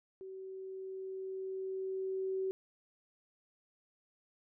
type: tone with level ramp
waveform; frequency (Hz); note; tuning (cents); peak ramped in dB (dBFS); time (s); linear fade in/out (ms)
sine; 380.5; F#4; +48; -44 to -32; 0.21-2.51; 0
effects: none